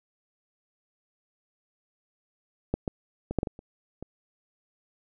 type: clicks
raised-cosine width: 2 ms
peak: -12 / -15 / -18 / -10 / -13 / -18 / -30 / -24 dBFS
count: 8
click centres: 2.74 / 2.878 / 3.31 / 3.387 / 3.431 / 3.472 / 3.591 / 4.026 s
effects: none